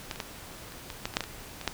clicks, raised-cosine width 0.2 ms, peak -15 / -24 / -14 / -30 / -20 / -13 / -23 / -7 / -12 / -19 / -21 / -9 dBFS, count 12, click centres 0.112 / 0.159 / 0.202 / 0.722 / 0.902 / 1.055 / 1.139 / 1.169 / 1.207 / 1.239 / 1.613 / 1.677 s, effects pink hiss -45 dBFS RMS until 1.73 s

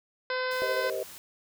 harmonic tone, 510 Hz, C5, 44 cents flat, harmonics 1 / 2 / 3 / 4 / 5 / 6 / 7 / 8 / 9 / 10, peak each -31 / -35 / -33 / -39 / -45 / -48 / -45 / -44 / -48 / -43 dBFS, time 0.3-0.9 s, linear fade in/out 2 ms
white noise, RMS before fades -46 dBFS, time 0.51-1.18 s, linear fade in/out 0 ms
sine chord, C minor seventh, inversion second, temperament just, 392.4 / 470.9 / 523.3 / 627.9 Hz, G4 / Bb4 / C5 / Eb5, +2 / +18 / 0 / +16 cents, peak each -36 / -37 / -34 / -34 dBFS, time 0.62-1.03 s, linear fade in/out 0 ms
effects none

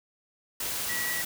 sine tone in noise, 1937 Hz, B6, 34 cents flat, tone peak -31 dBFS, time 0.89-1.22 s, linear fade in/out 5 ms, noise white, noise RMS -32 dBFS, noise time 0.6-1.25 s, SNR -2 dB, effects none

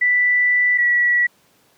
sine tone pair in turn, 1975.5 / 1939.3 Hz, B6 / B6, 0 / -32 cents, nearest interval unison, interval 32 cents, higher first, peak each -13 dBFS, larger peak neither, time 0.01-0.78 / 0.78-1.27 s, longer first, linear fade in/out 10 ms, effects pink hiss -57 dBFS RMS until 1.77 s + high-pass 150 Hz 12 dB/octave

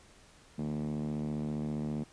5% pulse tone with band-pass filter, 75 Hz, D2, 37 cents sharp, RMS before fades -35 dBFS, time 0.58-2.04 s, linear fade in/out 10 ms, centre 190 Hz, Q 4.9, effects pink hiss -59 dBFS RMS until 2.12 s + resampled to 22050 Hz

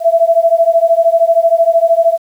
sine beating tone pair, 660 / 673 Hz, E5 / E5, +2 / +36 cents, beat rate 13 Hz, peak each -10 dBFS, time 0-2.18 s, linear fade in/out 50 ms, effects 7-bit

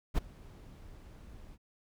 brown noise with ADSR envelope, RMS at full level -27 dBFS, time 0.14-1.58 s, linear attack 38 ms, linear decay 12 ms, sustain -24 dB, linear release 46 ms, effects none

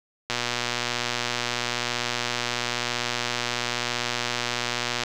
click train, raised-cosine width 0.2 ms, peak -8 dBFS, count 574, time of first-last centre 0.3-5.036 s, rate 121 Hz, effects none

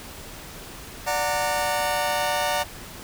sawtooth chord, D augmented, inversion none, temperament just, 587.3 / 734.2 / 917.7 Hz, D5 / F#5 / A#5, 0 / -14 / -27 cents, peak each -23 dBFS, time 1.06-2.64 s, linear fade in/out 20 ms, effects pink hiss -40 dBFS RMS until 3.03 s

